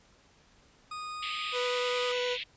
40% pulse tone, 1238 Hz, D#6, 9 cents flat, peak -36 dBFS, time 0.91-2.12 s, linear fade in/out 5 ms
pink band-pass noise, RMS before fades -37 dBFS, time 1.22-2.44 s, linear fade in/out 10 ms, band 2200 to 3900 Hz, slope 48 dB/octave
40% pulse tone with vibrato, 493.9 Hz, B4, in tune, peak -29 dBFS, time 1.52-2.38 s, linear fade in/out 50 ms, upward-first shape sine, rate 9.8 Hz, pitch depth 8 cents each way
effects pink hiss -62 dBFS RMS until 2.56 s + resampled to 16000 Hz

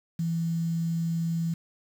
sine tone with quantisation, 166.2 Hz, E3, 15 cents sharp, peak -25 dBFS, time 0.19-1.54 s, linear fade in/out 5 ms, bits 8, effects none

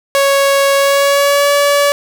sawtooth tone with pitch glide, 554.4 to 572 Hz, C#5 to D5, 0 to -46 cents, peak -5 dBFS, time 0.15-1.92 s, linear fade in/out 0 ms, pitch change +54 cents, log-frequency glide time 0.75-1.52 s, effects none

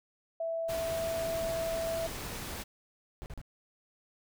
sine tone, 659.3 Hz, E5, in tune, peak -31 dBFS, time 0.4-2.07 s, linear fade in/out 5 ms
pink noise, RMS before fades -40 dBFS, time 0.68-2.64 s, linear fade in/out 20 ms
brown noise bursts, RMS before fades -41 dBFS, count 3, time 3.22-3.415 s, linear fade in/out 0 ms, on 39 ms, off 39 ms
effects none

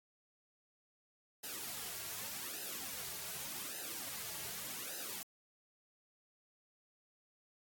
white noise with flanger, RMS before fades -44 dBFS, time 1.43-5.23 s, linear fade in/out 10 ms, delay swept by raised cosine 0.88 to 3.98 ms, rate 0.85 Hz, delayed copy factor -0.85, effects AAC 64 kbps

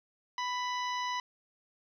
harmonic tone with a mistuned harmonic, 991 Hz, B5, 6 cents sharp, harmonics 1 / 2 / 3 / 4 / 5 / 6, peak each -33 / -39 / -43 / -45 / -47 / -49 dBFS, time 0.38-1.2 s, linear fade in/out 2 ms, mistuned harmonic 5, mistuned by +44 cents, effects 11-bit

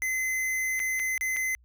square tone with dropouts, 2048 Hz, C7, 38 cents flat, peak -27 dBFS, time 0.02-1.55 s, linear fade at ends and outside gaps 0 ms, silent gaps 0.794-0.8 / 0.994-0.998 / 1.178-1.21 / 1.363-1.368 s, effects added 60 Hz sine -56 dBFS peak until 1.64 s

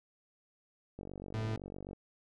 click train, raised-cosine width 2 ms, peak -31 dBFS, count 46, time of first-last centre 0.99-1.931 s, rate 47.8 Hz
40% pulse tone, 110 Hz, A2, in tune, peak -33 dBFS, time 1.34-1.56 s, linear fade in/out 0 ms
effects low-pass 5000 Hz 12 dB/octave

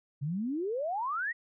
sine exponential sweep, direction up, 133.2 to 1963 Hz, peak -30 dBFS, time 0.21-1.33 s, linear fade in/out 20 ms, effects none

